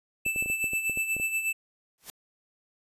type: tone with tremolo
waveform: square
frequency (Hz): 2641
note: E7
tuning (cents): +3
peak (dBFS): -25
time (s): 0.25-1.53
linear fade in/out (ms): 10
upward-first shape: sine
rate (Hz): 8.3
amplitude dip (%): 60
type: clicks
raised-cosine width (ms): 2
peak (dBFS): -26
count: 11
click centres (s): 0.264 / 0.361 / 0.425 / 0.46 / 0.5 / 0.642 / 0.734 / 0.897 / 0.974 / 1.166 / 1.199
type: noise with exponential growth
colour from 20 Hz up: white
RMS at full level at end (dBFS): -37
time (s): 1.98-2.1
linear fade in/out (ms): 0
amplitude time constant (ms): 25
effects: resampled to 32000 Hz